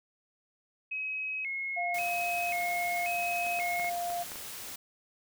sine tone with vibrato, 2349 Hz, D7, in tune, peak -32 dBFS, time 0.91-3.9 s, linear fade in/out 10 ms, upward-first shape square, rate 0.93 Hz, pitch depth 140 cents each way
sine tone, 698.5 Hz, F5, in tune, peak -31 dBFS, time 1.76-4.24 s, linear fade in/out 20 ms
white noise, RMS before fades -42 dBFS, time 1.94-4.76 s, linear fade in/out 5 ms
clicks, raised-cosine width 0.5 ms, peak -29 dBFS, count 7, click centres 3.466 / 3.589 / 3.797 / 3.845 / 4.102 / 4.318 / 4.357 s
effects none

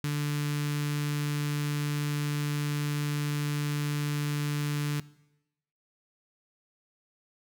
sawtooth tone with notch filter, 146.83 Hz, D3, in tune, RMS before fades -30 dBFS, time 0.04-5 s, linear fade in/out 0 ms, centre 650 Hz, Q 0.57, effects noise-tail reverb RT60 0.9 s tail -20 dB re dry

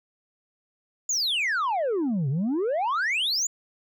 sine exponential two-way sweep, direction down then up, 7200 to 127.6 to 7200 Hz, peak -20 dBFS, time 1.09-3.47 s, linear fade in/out 5 ms, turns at 2.29 s, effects tanh soft clip ceiling -22 dBFS

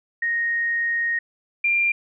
sine tone pair in turn, 1864.7 / 2386 Hz, A#6 / D7, 0 / +27 cents, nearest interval major third, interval 427 cents, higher second, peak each -20 / -17 dBFS, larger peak second, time 0.22-1.19 / 1.64-1.92 s, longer first, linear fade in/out 5 ms, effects none

